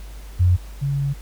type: tone pair in turn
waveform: sine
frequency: 89.6 / 139.87 Hz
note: F2 / C#3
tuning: +45 / +16 cents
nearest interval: minor sixth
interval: 771 cents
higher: second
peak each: -12 / -19 dBFS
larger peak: first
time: 0.39-0.57 / 0.81-1.14 s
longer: second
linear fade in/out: 20 ms
effects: added 50 Hz sine -34 dBFS peak until 1.21 s + pink hiss -47 dBFS RMS until 1.21 s